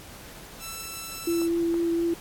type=tone; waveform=5% pulse; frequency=1329 Hz; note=E6; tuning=14 cents sharp; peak=-23 dBFS; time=0.59-1.49 s; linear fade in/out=50 ms
type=tone with vibrato; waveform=sine; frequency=337.2 Hz; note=E4; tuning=39 cents sharp; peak=-22 dBFS; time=1.27-2.14 s; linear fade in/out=5 ms; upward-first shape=sine; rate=4.2 Hz; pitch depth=11 cents each way
type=clicks; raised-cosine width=1 ms; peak=-24 dBFS; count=2; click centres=1.417 / 1.742 s
effects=pink hiss -45 dBFS RMS until 2.2 s + AAC 64 kbps